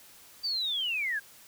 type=linear sweep; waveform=sine; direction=down; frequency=4699 to 1568 Hz; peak=-28 dBFS; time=0.43-1.2 s; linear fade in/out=20 ms; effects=white hiss -54 dBFS RMS until 1.47 s